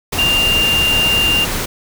sine tone in noise, 2794 Hz, F7, in tune, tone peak -12 dBFS, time 0.18-1.45 s, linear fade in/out 10 ms, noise pink, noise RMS -20 dBFS, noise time 0.12-1.66 s, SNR +5 dB, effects none

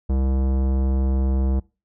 sine tone with tanh clipping, 66.1 Hz, C2, 18 cents sharp, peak -20 dBFS, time 0.09-1.6 s, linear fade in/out 10 ms, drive 18 dB, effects noise-tail reverb RT60 0.3 s tail -23 dB re dry

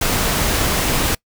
pink noise, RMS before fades -18 dBFS, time 0.01-1.15 s, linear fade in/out 5 ms, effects noise-tail reverb RT60 0.1 s tail -25 dB re dry

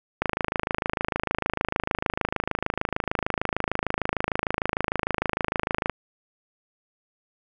click train, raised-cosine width 0.5 ms, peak -8 dBFS, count 152, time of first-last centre 0.22-5.897 s, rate 26.6 Hz, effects none

